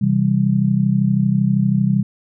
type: chord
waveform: sine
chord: C major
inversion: none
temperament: just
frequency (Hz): 130.81 / 163.52 / 196.22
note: C3 / E3 / G3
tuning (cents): 0 / -14 / +2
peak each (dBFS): -18 / -20 / -16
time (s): 0.01-2.03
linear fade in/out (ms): 10
effects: none